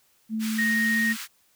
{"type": "tone with pitch glide", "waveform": "sine", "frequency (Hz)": [220, 221.9], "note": ["A3", "A3"], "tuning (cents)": [0, 15], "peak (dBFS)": -25, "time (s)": [0.29, 1.17], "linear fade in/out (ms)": 50, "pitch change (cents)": 15, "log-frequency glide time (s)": [0.67, 1.03]}
{"type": "high-pass noise", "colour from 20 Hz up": "pink", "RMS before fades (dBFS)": -36, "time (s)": [0.39, 1.28], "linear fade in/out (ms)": 50, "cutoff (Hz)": 1400, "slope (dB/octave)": 24}
{"type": "tone", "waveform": "sine", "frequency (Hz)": 1864.7, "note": "A#6", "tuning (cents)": 0, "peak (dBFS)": -22, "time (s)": [0.58, 1.13], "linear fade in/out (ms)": 10}
{"effects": ["white hiss -64 dBFS RMS until 1.55 s"]}